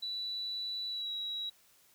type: tone with pitch glide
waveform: sine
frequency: 3955 to 3874 Hz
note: B7 to B7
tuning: +2 to -34 cents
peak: -35 dBFS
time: 0.02-1.5 s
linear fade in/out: 10 ms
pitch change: -36 cents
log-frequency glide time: 0.88-1.11 s
effects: white hiss -65 dBFS RMS until 1.94 s